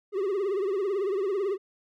triangle tone with vibrato, 392 Hz, G4, in tune, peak -23 dBFS, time 0.12-1.58 s, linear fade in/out 50 ms, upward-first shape triangle, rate 18 Hz, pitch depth 140 cents each way, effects none

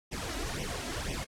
pink noise with flanger, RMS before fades -36 dBFS, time 0.11-1.25 s, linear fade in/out 20 ms, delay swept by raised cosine 0.34 to 3.14 ms, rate 2 Hz, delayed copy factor +0.95, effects low-pass 9000 Hz 12 dB/octave + AAC 64 kbps

